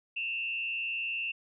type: tone with frequency modulation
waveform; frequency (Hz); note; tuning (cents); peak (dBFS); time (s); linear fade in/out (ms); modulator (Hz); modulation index
sine; 2700; E7; +41; -31; 0.16-1.32; 10; 120; 0.74
effects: none